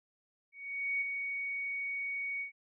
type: tone with ADSR envelope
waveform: sine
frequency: 2237 Hz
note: C#7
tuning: 15 cents sharp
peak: -29 dBFS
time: 0.52-2.52 s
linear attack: 490 ms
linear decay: 18 ms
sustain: -5 dB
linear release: 110 ms
effects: none